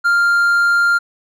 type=tone; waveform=triangle; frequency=1396.9 Hz; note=F6; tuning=in tune; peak=-9 dBFS; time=0.04-0.99 s; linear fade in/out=20 ms; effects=none